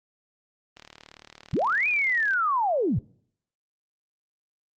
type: click train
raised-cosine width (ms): 0.2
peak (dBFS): -27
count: 60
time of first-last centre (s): 0.77-2.335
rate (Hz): 37.7
type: linear two-way sweep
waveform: sine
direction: up then down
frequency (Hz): 79.9 to 2522 to 79.9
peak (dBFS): -21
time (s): 1.53-2.99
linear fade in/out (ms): 5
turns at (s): 1.88
effects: noise-tail reverb RT60 0.6 s tail -24 dB re dry + Opus 32 kbps